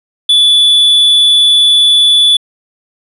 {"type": "tone", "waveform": "triangle", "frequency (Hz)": 3455, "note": "A7", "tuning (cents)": -32, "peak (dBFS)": -3, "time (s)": [0.29, 2.37], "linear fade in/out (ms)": 5, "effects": ["resampled to 32000 Hz"]}